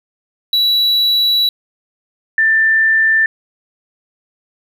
triangle / sine tone pair in turn, 3925 / 1779 Hz, B7 / A6, -11 / +19 cents, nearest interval octave + major second, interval 1370 cents, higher first, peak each -9 dBFS, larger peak neither, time 0.53-1.49 / 2.38-3.26 s, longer first, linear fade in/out 2 ms, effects none

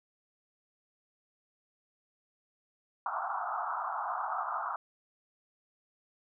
white band-pass noise, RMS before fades -35 dBFS, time 3.06-4.76 s, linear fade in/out 2 ms, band 680 to 1400 Hz, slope 96 dB/octave, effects none

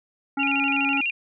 harmonic tone, 277.2 Hz, C#4, in tune, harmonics 1 / 3 / 5 / 7 / 8, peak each -25 / -29 / -32 / -44 / -45 dBFS, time 0.37-1.01 s, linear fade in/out 5 ms
sine tone with vibrato, 2592 Hz, E7, 30 cents flat, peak -22 dBFS, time 0.39-1.11 s, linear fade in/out 10 ms, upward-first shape square, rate 12 Hz, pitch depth 110 cents each way
effects none

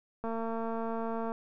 click train, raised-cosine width 1 ms, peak -23 dBFS, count 246, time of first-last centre 0.24-1.319 s, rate 227 Hz, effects none

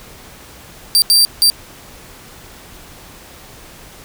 sawtooth tone bursts at uneven times, 4692 Hz, D8, 2 cents flat, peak -5 dBFS, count 3, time 0.95-1.02 / 1.1-1.25 / 1.42-1.5 s, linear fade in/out 0 ms, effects pink hiss -39 dBFS RMS until 4.04 s

